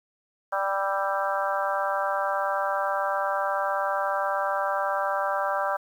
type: harmonic tone with a mistuned harmonic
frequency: 196.3 Hz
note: G3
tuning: 3 cents sharp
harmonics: 3 / 4 / 5 / 6 / 7 / 8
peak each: -29 / -30 / -31 / -32 / -32 / -33 dBFS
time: 0.52-5.77 s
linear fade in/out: 10 ms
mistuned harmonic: 7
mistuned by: -37 cents
effects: 9-bit